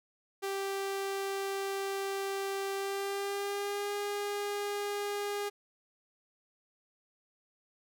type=tone with pitch glide; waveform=sawtooth; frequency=392 to 408.4 Hz; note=G4 to G#4; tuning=0 to -29 cents; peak=-29 dBFS; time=0.42-5.5 s; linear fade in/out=20 ms; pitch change=+71 cents; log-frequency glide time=2.75-3.94 s; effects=none